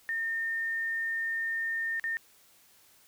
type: tone with dropouts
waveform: sine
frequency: 1820 Hz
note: A#6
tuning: 42 cents flat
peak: -29 dBFS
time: 0.09-2.17 s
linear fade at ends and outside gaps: 0 ms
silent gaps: 1.997-2.04 s
effects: white hiss -61 dBFS RMS until 3.07 s